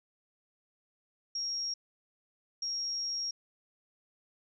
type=tone bursts at uneven times; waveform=sine; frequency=5588 Hz; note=F8; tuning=in tune; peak=-32 dBFS; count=2; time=1.35-1.74 / 2.62-3.31 s; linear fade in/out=5 ms; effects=none